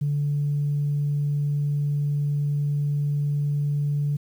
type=tone; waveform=sine; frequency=145.1 Hz; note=D3; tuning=21 cents flat; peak=-20 dBFS; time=0.01-4.17 s; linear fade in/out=10 ms; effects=tanh soft clip ceiling -17 dBFS + 9-bit